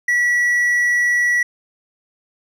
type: tone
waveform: triangle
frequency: 1941 Hz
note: B6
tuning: 31 cents flat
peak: -12 dBFS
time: 0.08-1.43 s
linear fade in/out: 5 ms
effects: none